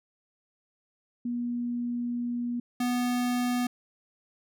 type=tone pair in turn; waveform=sine / square; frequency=240.7 / 245.9 Hz; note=B3 / B3; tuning=-44 / -7 cents; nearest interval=unison; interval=37 cents; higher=second; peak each=-28 / -26 dBFS; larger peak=second; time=1.25-2.6 / 2.8-3.67 s; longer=first; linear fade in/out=5 ms; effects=none